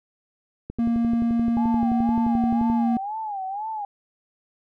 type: click train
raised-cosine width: 3 ms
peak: -19 dBFS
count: 24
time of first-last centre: 0.7-2.7 s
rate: 11.5 Hz
type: tone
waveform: triangle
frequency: 233.1 Hz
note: A#3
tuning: in tune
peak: -17 dBFS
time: 0.79-2.97 s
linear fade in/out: 2 ms
type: tone with vibrato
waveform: sine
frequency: 818 Hz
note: G#5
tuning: 26 cents flat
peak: -27 dBFS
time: 1.57-3.85 s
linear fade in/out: 2 ms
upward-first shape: sine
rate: 2 Hz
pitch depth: 140 cents each way
effects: none